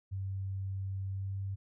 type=tone with pitch glide; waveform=sine; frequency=96.5 to 97.56 Hz; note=G2 to G2; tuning=-27 to -8 cents; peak=-34 dBFS; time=0.11-1.56 s; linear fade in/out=20 ms; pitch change=+19 cents; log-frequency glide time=1.1-1.37 s; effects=none